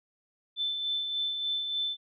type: tone with tremolo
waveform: sine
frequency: 3528 Hz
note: A7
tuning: 4 cents sharp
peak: -27 dBFS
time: 0.56-1.97 s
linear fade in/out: 50 ms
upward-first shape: sine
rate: 3.4 Hz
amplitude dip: 40%
effects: none